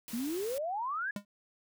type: noise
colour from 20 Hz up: white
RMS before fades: -45 dBFS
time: 0.08-0.58 s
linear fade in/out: 0 ms
type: exponential sweep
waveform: sine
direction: up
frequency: 220.8 to 1713 Hz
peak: -32 dBFS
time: 0.13-1.11 s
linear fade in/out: 5 ms
type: tone with exponential decay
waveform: square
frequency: 203.5 Hz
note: G#3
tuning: 35 cents flat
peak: -32 dBFS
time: 1.16-1.25 s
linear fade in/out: 2 ms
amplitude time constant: 19 ms
effects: none